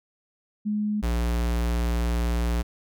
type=tone pair in turn; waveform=sine / square; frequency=210 / 58.77 Hz; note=G#3 / A#1; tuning=+19 / +15 cents; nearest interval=octave + minor seventh; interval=2204 cents; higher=first; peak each=-23 / -23 dBFS; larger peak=neither; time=0.65-1.02 / 1.02-2.63 s; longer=second; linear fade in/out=20 ms; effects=none